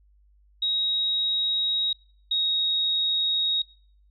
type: tone pair in turn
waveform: sine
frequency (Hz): 3796 / 3768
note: A#7 / A#7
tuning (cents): +31 / +18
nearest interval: unison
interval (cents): 13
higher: first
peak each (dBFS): -22 / -21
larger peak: second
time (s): 0.62-1.93 / 2.31-3.62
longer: neither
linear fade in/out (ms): 5
effects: noise-tail reverb RT60 0.6 s tail -25 dB re dry + added 50 Hz sine -56 dBFS peak until 4.1 s